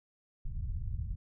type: low-pass noise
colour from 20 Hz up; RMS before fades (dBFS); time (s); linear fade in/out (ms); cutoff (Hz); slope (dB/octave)
pink; -36; 0.45-1.16; 5; 110; 24
effects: none